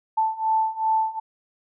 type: beating tone pair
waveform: sine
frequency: 880 / 882.6 Hz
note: A5 / A5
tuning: 0 / +5 cents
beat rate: 2.6 Hz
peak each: -24 / -22 dBFS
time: 0.17-1.2 s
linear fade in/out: 10 ms
effects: none